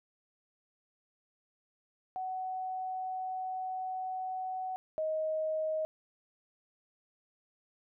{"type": "tone pair in turn", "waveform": "sine", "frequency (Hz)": [748, 627.7], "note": ["F#5", "D#5"], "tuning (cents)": [19, 15], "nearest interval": "minor third", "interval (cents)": 304, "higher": "first", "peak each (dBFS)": [-34, -30], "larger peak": "second", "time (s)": [[2.16, 4.76], [4.98, 5.85]], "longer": "first", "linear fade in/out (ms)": 0, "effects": []}